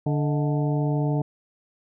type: harmonic tone with a mistuned harmonic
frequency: 146.5 Hz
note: D3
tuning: 4 cents flat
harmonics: 1 / 2 / 3 / 4 / 5 / 6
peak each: -22 / -28 / -32 / -34 / -36 / -38 dBFS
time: 0.06-1.22 s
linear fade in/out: 5 ms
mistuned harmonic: 4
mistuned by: +110 cents
effects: none